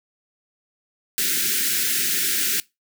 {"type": "band-stop noise", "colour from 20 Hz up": "white", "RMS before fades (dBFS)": -22, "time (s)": [1.18, 2.6], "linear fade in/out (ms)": 0, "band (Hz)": [420, 1400], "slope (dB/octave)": 96, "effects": ["noise-tail reverb RT60 0.2 s tail -21 dB re dry", "high-pass 200 Hz 12 dB/octave"]}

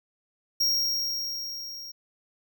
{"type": "tone with level ramp", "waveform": "square", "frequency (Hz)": 5588, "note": "F8", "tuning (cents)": 0, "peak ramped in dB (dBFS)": [-21, -39], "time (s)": [0.6, 1.92], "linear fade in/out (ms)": 10, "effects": []}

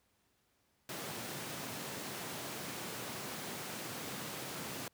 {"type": "high-pass noise", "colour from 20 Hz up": "pink", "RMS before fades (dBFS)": -43, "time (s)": [0.89, 4.88], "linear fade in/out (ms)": 2, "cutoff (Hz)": 120, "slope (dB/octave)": 24, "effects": ["pink hiss -75 dBFS RMS until 4.93 s", "high-pass 60 Hz 12 dB/octave"]}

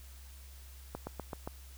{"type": "slowing click train", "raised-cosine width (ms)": 1, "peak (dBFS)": -24, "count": 5, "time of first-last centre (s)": [0.95, 1.475], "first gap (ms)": 120, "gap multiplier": 1.06, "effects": ["added 66 Hz sine -49 dBFS peak until 1.77 s", "white hiss -58 dBFS RMS until 1.77 s"]}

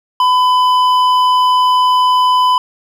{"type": "tone with hard clipping", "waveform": "sine", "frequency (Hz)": 1004, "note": "B5", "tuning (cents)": 28, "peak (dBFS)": -10, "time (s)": [0.2, 2.58], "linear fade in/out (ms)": 2, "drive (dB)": 8, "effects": []}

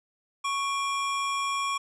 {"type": "tone pair together", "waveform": "square", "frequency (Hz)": [1108.7, 2386], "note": ["C#6", "D7"], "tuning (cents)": [0, 27], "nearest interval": "octave + minor second", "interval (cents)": 1327, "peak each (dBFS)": [-28, -35], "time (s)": [0.44, 1.78], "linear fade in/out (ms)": 10, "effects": ["resampled to 22050 Hz"]}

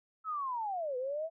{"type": "linear two-way sweep", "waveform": "sine", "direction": "down then up", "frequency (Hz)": [1318.5, 490.5, 666], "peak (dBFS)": -33, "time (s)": [0.24, 1.3], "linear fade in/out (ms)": 50, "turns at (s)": 0.97, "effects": []}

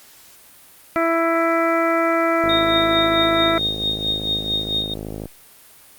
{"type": "harmonic tone", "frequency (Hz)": 331.5, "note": "E4", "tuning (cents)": 10, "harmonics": [1, 2, 3, 4, 5, 6, 7], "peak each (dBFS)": [-21, -20, -31, -21, -32, -27, -30], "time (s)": [0.96, 3.58], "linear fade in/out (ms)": 0}
{"type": "click train", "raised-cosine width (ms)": 2, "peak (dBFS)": -16, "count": 150, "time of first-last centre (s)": [2.44, 5.257], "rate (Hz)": 52.9}
{"type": "tone with tremolo", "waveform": "sine", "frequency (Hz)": 3700, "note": "A#7", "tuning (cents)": -14, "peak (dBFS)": -17, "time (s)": [2.49, 4.94], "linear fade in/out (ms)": 5, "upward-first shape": "triangle", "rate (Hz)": 4.5, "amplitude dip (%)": 80}
{"effects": ["white hiss -47 dBFS RMS until 5.98 s", "Opus 48 kbps"]}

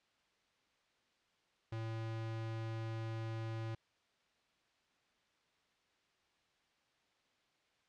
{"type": "tone", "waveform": "square", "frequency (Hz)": 112.5, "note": "A2", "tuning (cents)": 39, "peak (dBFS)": -40, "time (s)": [1.72, 3.75], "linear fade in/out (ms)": 5, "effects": ["white hiss -75 dBFS RMS until 7.88 s", "low-pass 4000 Hz 12 dB/octave"]}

